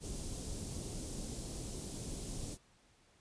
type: band-stop noise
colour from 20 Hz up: pink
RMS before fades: -42 dBFS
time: 0-2.58 s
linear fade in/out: 50 ms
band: 410 to 6100 Hz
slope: 12 dB/octave
effects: pink hiss -68 dBFS RMS until 3.2 s + resampled to 22050 Hz